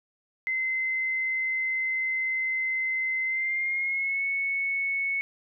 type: tone with pitch glide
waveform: sine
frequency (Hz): 2061 to 2209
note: C7 to C#7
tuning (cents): -27 to -7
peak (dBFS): -25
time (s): 0.47-5.21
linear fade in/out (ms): 0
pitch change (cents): +120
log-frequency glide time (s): 3.25-4.24
effects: none